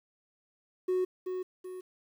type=tone with echo; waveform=triangle; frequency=368.2 Hz; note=F#4; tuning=8 cents flat; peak=-23 dBFS; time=0.88-1.05 s; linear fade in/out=10 ms; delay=380 ms; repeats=2; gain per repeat=-7 dB; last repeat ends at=1.81 s; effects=tanh soft clip ceiling -21 dBFS + 10-bit